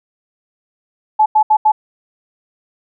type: tone bursts at uneven times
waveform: sine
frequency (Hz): 860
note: A5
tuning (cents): -40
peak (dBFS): -7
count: 4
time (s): 1.19-1.26 / 1.35-1.43 / 1.5-1.57 / 1.65-1.72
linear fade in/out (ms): 10
effects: none